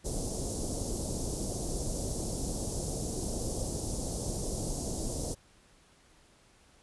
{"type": "band-stop noise", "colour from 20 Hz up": "pink", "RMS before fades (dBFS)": -34, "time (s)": [0.04, 5.35], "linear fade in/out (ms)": 20, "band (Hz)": [650, 5600], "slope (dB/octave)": 24, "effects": ["pink hiss -62 dBFS RMS until 6.82 s", "resampled to 24000 Hz"]}